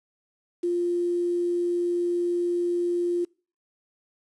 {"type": "tone with quantisation", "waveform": "sine", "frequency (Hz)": 349.2, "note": "F4", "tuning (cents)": 0, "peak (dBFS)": -22, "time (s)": [0.63, 3.25], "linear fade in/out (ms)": 10, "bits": 8, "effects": ["noise-tail reverb RT60 0.4 s tail -26 dB re dry", "resampled to 24000 Hz"]}